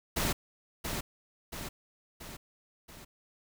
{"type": "noise with echo", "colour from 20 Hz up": "pink", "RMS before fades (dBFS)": -30, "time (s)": [0.16, 0.33], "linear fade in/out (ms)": 10, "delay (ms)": 680, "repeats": 4, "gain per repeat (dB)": -5, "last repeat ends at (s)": 3.05, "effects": []}